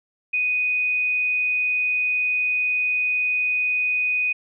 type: tone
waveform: sine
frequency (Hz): 2489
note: D#7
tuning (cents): 0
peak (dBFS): -19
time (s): 0.33-4.33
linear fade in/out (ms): 10
effects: none